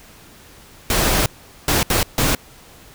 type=noise bursts at uneven times; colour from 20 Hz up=pink; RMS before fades=-17 dBFS; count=4; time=0.9-1.26 / 1.68-1.83 / 1.9-2.03 / 2.18-2.35 s; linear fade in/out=2 ms; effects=pink hiss -45 dBFS RMS until 2.94 s